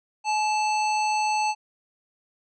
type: harmonic tone with a mistuned harmonic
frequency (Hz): 880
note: A5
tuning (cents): 0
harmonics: 1 / 3 / 5 / 7 / 9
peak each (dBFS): -22 / -30 / -35 / -37 / -42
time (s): 0.24-1.55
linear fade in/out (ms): 50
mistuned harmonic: 1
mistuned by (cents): -53
effects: none